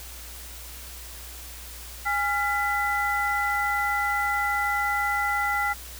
sine tone cluster, 819 / 1383 / 1998 Hz, G#5 / F6 / B6, -24 / -17 / +20 cents, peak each -27 dBFS, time 2.05-5.74 s, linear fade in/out 20 ms, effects added 60 Hz sine -42 dBFS peak until 5.99 s + white hiss -42 dBFS RMS until 5.99 s

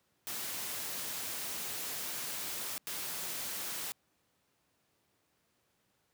white noise bursts at uneven times, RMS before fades -39 dBFS, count 2, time 0.27-2.78 / 2.87-3.92 s, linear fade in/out 0 ms, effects pink hiss -75 dBFS RMS until 6.13 s + high-pass 100 Hz 12 dB/octave

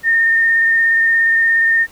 sine tone with vibrato, 1824 Hz, A#6, 38 cents flat, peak -10 dBFS, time 0.03-1.87 s, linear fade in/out 50 ms, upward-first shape square, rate 17 Hz, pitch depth 12 cents each way, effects pink hiss -45 dBFS RMS until 1.91 s

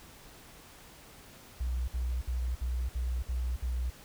sine tone bursts, 61.74 Hz, B1, in tune, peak -28 dBFS, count 7, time 1.6-3.902 s, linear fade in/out 10 ms, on 280 ms, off 57 ms, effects tanh soft clip ceiling -25 dBFS + pink hiss -53 dBFS RMS until 4.04 s

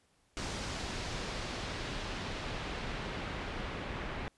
pink noise with low-pass filter sweep, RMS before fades -39 dBFS, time 0.37-4.28 s, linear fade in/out 0 ms, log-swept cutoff 6500 to 2300 Hz, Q 0.94, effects pink hiss -71 dBFS RMS until 4.37 s + resampled to 24000 Hz

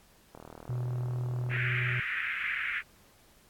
click train, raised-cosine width 1 ms, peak -31 dBFS, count 49, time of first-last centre 0.35-1.565 s, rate 39.5 Hz
triangle tone, 123.47 Hz, B2, in tune, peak -28 dBFS, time 0.69-2 s, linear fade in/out 5 ms
white band-pass noise, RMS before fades -33 dBFS, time 1.49-2.83 s, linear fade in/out 50 ms, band 1500 to 2400 Hz, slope 48 dB/octave
effects pink hiss -61 dBFS RMS until 3.49 s + AAC 64 kbps

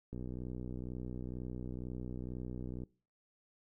click train, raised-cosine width 3 ms, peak -30 dBFS, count 169, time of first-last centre 0.13-2.835 s, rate 62.1 Hz, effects noise-tail reverb RT60 0.4 s tail -24 dB re dry

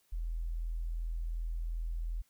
sine tone, 41.36 Hz, E1, 7 cents sharp, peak -33 dBFS, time 0.12-2.22 s, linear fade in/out 10 ms, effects white hiss -72 dBFS RMS until 2.29 s

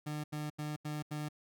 30% pulse tone bursts, 150.3 Hz, D3, 40 cents sharp, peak -34 dBFS, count 5, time 0.06-1.288 s, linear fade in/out 10 ms, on 180 ms, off 82 ms, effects none

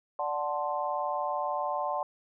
sine chord, D dominant seventh, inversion none, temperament equal, 587.3 / 740 / 880 / 1046.5 Hz, D5 / F#5 / A5 / C6, 0 / 0 / 0 / 0 cents, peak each -34 dBFS, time 0.19-2.03 s, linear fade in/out 2 ms, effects none

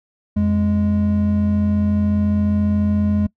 triangle tone pair together, 87.33 / 207.7 Hz, F2 / G#3, 0 / 0 cents, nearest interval octave + minor third, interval 1500 cents, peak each -18 / -14 dBFS, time 0.36-3.27 s, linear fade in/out 10 ms, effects noise-tail reverb RT60 0.1 s tail -22 dB re dry

